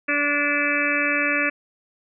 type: harmonic tone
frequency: 290.1 Hz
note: D4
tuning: 21 cents flat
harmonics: 1 / 2 / 4 / 5 / 6 / 7 / 8 / 9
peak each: -28 / -29 / -31 / -28 / -25 / -30 / -25 / -27 dBFS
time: 0.08-1.5 s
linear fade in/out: 10 ms
effects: none